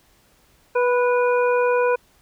harmonic tone with a mistuned harmonic, 490 Hz, B4, 14 cents flat, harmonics 1 / 2 / 3 / 5, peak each -17 / -23 / -27 / -31 dBFS, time 0.75-1.96 s, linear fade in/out 10 ms, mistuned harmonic 2, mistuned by +16 cents, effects pink hiss -58 dBFS RMS until 2.21 s

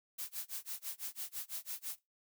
blue noise with tremolo, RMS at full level -40 dBFS, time 0.18-1.99 s, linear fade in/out 10 ms, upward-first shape sine, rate 6 Hz, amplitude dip 100%, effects noise-tail reverb RT60 0.2 s tail -20 dB re dry

